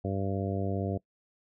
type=harmonic tone; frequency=97.6 Hz; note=G2; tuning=7 cents flat; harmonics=1 / 2 / 3 / 4 / 5 / 6 / 7; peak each=-32 / -35 / -37 / -38 / -39 / -40 / -40 dBFS; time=0.04-0.98 s; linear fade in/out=10 ms; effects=noise-tail reverb RT60 0.1 s tail -22 dB re dry